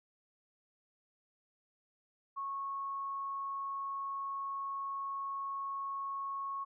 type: tone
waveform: sine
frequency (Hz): 1100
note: C#6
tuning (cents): -14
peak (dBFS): -36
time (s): 2.36-6.65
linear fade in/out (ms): 20
effects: none